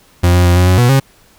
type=tone with pitch steps; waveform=40% pulse; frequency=88 / 89 / 87.9 / 90.2 / 91.7 / 121.9 / 135.2 Hz; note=F2 / F2 / F2 / F#2 / F#2 / B2 / C#3; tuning=+14 / +33 / +12 / -44 / -15 / -22 / -43 cents; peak=-6 dBFS; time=0.23-1 s; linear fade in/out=10 ms; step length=110 ms; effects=pink hiss -48 dBFS RMS until 1.38 s